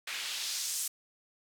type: noise with band-pass filter sweep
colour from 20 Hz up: white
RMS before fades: -36 dBFS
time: 0.07-0.88 s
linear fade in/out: 5 ms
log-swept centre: 2200 to 8700 Hz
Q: 1.3
effects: none